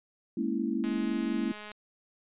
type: chord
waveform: sine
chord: A# half-diminished seventh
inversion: third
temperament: equal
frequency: 207.7 / 233.1 / 277.2 / 329.6 Hz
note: G#3 / A#3 / C#4 / E4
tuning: 0 / 0 / 0 / 0 cents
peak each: -34 / -32 / -34 / -33 dBFS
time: 0.37-1.52 s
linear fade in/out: 5 ms
type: click train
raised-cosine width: 0.3 ms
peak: -28 dBFS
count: 185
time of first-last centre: 0.84-1.716 s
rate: 210 Hz
effects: resampled to 8000 Hz